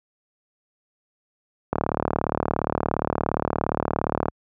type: click train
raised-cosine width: 1 ms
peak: -7 dBFS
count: 96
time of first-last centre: 1.73-4.284 s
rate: 37.2 Hz
effects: high-pass 60 Hz 12 dB/octave